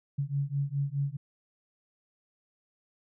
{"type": "beating tone pair", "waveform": "sine", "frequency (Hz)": [138.3, 143.1], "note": ["C#3", "D3"], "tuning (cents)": [-4, -45], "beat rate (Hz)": 4.8, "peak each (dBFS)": -31, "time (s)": [0.18, 1.17], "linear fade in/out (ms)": 10, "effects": []}